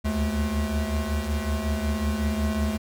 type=tone cluster; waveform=square; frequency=71.8 / 77.2 / 215 Hz; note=D2 / D#2 / A3; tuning=-39 / -13 / -40 cents; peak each=-29 dBFS; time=0.04-2.78 s; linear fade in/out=20 ms; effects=none